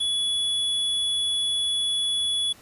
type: tone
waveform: square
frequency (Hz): 3400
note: G#7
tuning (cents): +40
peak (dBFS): -23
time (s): 0-2.53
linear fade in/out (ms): 10
effects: pink hiss -51 dBFS RMS until 2.61 s + resampled to 32000 Hz